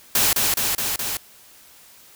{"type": "noise with echo", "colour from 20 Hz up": "white", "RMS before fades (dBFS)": -18, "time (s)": [0.15, 0.33], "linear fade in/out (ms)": 2, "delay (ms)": 210, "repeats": 4, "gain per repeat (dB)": -2, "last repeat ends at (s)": 1.17, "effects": ["white hiss -49 dBFS RMS until 2.15 s"]}